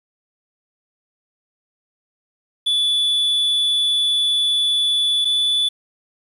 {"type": "tone pair in turn", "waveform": "triangle", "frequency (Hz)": [3455, 3469], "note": ["A7", "A7"], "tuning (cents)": [-32, -25], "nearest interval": "unison", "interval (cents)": 7, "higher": "second", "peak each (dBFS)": -14, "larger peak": "neither", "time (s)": [[2.66, 5.25], [5.25, 5.69]], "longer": "first", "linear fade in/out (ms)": 10, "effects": ["resampled to 32000 Hz", "8-bit"]}